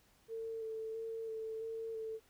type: tone with vibrato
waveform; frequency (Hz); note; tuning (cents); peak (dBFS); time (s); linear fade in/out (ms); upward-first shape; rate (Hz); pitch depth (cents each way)
sine; 446.8; A4; +27; -39; 0.28-2.2; 50; square; 1.5; 15
effects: pink hiss -69 dBFS RMS until 2.29 s